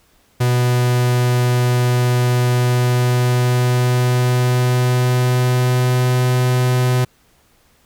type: tone with pitch glide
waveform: 45% pulse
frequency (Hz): 123.47 to 125.85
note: B2 to B2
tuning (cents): 0 to +33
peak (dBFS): -13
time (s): 0.4-7.05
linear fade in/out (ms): 10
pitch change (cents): +33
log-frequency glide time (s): 2.49-6.28
effects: pink hiss -56 dBFS RMS until 7.85 s

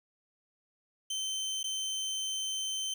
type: tone with dropouts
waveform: 25% pulse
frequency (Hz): 3092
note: G7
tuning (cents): -24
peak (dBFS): -29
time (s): 1.1-2.94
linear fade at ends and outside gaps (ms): 5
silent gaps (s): 1.631-1.64
effects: none

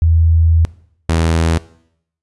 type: tone pair in turn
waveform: sine / sawtooth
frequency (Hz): 82 / 82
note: E2 / E2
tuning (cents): -9 / -9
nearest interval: unison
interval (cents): 0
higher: neither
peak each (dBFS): -8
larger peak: neither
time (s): 0.02-0.65 / 1.09-1.58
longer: first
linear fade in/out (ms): 0
effects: noise-tail reverb RT60 0.7 s tail -20 dB re dry + resampled to 24000 Hz

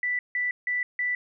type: tone bursts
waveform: sine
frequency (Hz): 1975.5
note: B6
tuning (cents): 0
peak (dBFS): -24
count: 4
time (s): 0.03-1.15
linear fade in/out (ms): 2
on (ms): 160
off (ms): 160
effects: none

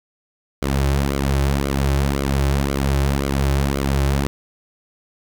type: tone with flanger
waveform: sawtooth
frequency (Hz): 69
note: C#2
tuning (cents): -7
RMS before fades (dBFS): -19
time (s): 0.62-4.27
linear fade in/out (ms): 0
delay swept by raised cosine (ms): 1.1 to 4.3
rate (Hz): 1.9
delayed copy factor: -0.7
effects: none

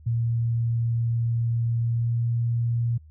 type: tone with pitch glide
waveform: sine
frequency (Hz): 116.54 to 117.62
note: A#2 to A#2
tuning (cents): 0 to +16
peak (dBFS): -21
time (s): 0.06-2.98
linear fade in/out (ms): 10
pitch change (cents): +16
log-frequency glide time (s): 1.79-2.26
effects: added 77 Hz sine -46 dBFS peak until 3.1 s

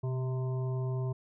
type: harmonic tone with a mistuned harmonic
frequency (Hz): 130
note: C3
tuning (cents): -11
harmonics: 1 / 3 / 5 / 7 / 8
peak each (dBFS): -30 / -40 / -46 / -51 / -51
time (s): 0.03-1.13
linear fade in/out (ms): 10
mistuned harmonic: 1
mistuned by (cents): -40
effects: none

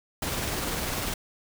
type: noise with tremolo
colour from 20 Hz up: pink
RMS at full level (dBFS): -29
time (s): 0.22-1.14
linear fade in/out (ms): 5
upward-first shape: sine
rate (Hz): 20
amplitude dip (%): 30
effects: none

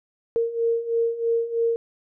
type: beating tone pair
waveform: sine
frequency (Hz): 460.2 / 463.3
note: A#4 / A#4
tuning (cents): -22 / -11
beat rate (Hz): 3.1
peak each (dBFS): -26 / -22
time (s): 0.36-1.76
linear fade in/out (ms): 0
effects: none

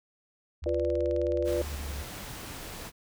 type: tone with pitch glide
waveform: sine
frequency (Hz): 75.5 to 70.85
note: D2 to C#2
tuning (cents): +48 to +38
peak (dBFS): -34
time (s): 0.62-2.03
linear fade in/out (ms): 10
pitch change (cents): -110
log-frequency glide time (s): 1.53-1.82
type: click train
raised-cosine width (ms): 0.2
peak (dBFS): -30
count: 23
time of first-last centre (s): 0.64-1.792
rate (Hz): 19.1
type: chord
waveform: sine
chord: B diminished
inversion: second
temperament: equal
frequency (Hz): 349.2 / 493.9 / 587.3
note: F4 / B4 / D5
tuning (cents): 0 / 0 / 0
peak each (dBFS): -30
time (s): 0.66-1.62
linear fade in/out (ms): 2
type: noise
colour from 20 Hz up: pink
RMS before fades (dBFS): -41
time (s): 1.44-2.92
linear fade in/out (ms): 50
effects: none

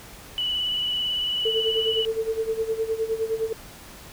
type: tone with vibrato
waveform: sine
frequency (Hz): 2960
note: F#7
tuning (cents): 0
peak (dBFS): -23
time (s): 0.38-2.05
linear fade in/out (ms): 0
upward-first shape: square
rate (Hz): 18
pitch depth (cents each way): 16
type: tone with tremolo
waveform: sine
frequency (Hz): 446.1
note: A4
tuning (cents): +24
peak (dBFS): -20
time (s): 1.45-3.53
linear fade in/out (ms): 5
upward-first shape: sine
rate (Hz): 9.7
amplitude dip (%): 80
effects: pink hiss -44 dBFS RMS until 4.12 s

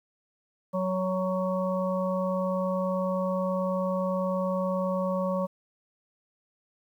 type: harmonic tone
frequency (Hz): 185.9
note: F#3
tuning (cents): +8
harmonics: 1 / 3 / 5 / 6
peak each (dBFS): -29 / -28 / -38 / -35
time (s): 0.73-5.47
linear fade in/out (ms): 20
effects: 10-bit

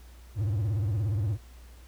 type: tone with vibrato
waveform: triangle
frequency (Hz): 103.83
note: G#2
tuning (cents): 0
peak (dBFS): -23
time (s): 0.35-1.38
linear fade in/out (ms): 50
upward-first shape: sine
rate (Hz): 17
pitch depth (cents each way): 200
effects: added 60 Hz sine -47 dBFS peak until 1.87 s + pink hiss -58 dBFS RMS until 1.87 s

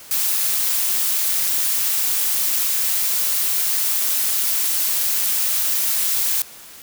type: noise with amplitude modulation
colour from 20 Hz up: blue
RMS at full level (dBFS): -18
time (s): 0.11-6.42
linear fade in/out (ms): 2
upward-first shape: sine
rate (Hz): 193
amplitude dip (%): 40
effects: white hiss -41 dBFS RMS until 6.82 s

